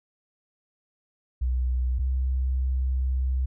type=tone pair in turn; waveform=sine; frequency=62.6 / 64.66 Hz; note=B1 / C2; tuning=+24 / -20 cents; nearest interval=minor second; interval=56 cents; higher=second; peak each=-22 dBFS; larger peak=neither; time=1.41-1.99 / 1.99-3.46 s; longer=second; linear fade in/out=10 ms; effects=none